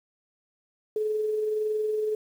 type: tone with amplitude modulation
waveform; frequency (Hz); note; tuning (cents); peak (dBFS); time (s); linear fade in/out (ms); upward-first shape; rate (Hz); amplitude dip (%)
sine; 429; A4; -44; -23; 0.96-2.15; 2; sine; 21.6; 30
effects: 9-bit